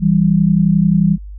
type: tone pair together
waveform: sine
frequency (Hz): 164.63 / 196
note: E3 / G3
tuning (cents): -2 / 0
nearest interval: minor third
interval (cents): 302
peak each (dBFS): -12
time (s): 0-1.18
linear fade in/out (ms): 50
effects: added 50 Hz sine -28 dBFS peak until 1.38 s